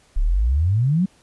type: exponential sweep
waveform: sine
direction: up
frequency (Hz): 32 to 197.1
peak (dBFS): -15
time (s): 0.16-1.06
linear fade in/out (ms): 10
effects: pink hiss -56 dBFS RMS until 1.22 s + resampled to 24000 Hz